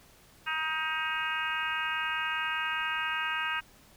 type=harmonic tone; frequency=315 Hz; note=D#4; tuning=21 cents sharp; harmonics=3 / 4 / 5 / 6 / 7 / 8 / 9; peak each=-38 / -36 / -33 / -40 / -43 / -37 / -38 dBFS; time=0.46-3.61 s; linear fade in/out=20 ms; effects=pink hiss -58 dBFS RMS until 3.96 s